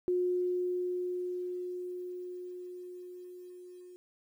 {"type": "tone with level ramp", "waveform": "sine", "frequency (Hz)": 360, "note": "F#4", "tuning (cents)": -47, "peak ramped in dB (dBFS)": [-26, -48], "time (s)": [0.08, 3.96], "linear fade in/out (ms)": 0, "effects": ["11-bit"]}